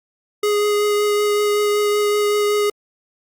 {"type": "tone with vibrato", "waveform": "square", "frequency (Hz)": 415.3, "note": "G#4", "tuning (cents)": 0, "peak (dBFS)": -16, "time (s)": [0.43, 2.7], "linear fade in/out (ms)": 5, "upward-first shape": "triangle", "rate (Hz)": 5.3, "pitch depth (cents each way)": 12, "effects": ["Opus 48 kbps"]}